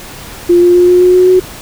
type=tone with pitch steps; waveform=sine; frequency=349.2 / 352.4 / 355.7 / 359 / 362.4 / 365.7 / 369.1 Hz; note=F4 / F4 / F4 / F4 / F#4 / F#4 / F#4; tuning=0 / +16 / +32 / +48 / -36 / -20 / -4 cents; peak=-3 dBFS; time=0.49-1.4 s; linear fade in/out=10 ms; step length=130 ms; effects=pink hiss -29 dBFS RMS until 1.61 s